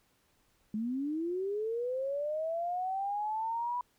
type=linear sweep; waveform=sine; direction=up; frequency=207.7 to 987.8 Hz; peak=-31 dBFS; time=0.74-3.81 s; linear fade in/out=2 ms; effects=pink hiss -71 dBFS RMS until 3.98 s